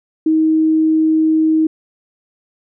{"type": "tone", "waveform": "sine", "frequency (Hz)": 316.1, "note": "D#4", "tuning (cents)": 27, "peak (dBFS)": -10, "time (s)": [0.26, 1.67], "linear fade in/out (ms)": 5, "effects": []}